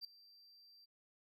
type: tone with ADSR envelope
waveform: triangle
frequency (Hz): 4699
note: D8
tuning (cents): 0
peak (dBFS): -40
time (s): 0.01-0.86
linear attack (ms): 37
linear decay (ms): 3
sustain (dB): -20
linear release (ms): 20
effects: none